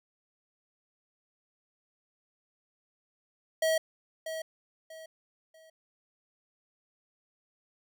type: tone with echo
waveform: square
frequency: 641 Hz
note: E5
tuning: 49 cents flat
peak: -25 dBFS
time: 3.62-3.78 s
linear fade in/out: 5 ms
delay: 640 ms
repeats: 3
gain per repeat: -10 dB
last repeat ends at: 5.7 s
effects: none